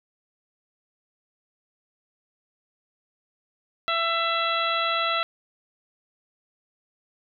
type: harmonic tone with a mistuned harmonic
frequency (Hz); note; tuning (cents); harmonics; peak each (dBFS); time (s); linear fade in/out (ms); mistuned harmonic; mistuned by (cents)
668; E5; +23; 1 / 2 / 3 / 4 / 5 / 6; -30 / -25 / -32 / -31 / -31 / -32; 3.88-5.23; 0; 6; -27
effects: none